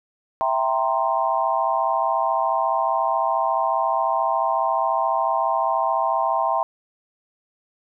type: chord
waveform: sine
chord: C dominant seventh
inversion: first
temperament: equal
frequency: 659.3 / 784 / 932.3 / 1046.5 Hz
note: E5 / G5 / Bb5 / C6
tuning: 0 / 0 / 0 / 0 cents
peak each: -24 dBFS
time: 0.41-6.63 s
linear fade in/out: 0 ms
effects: none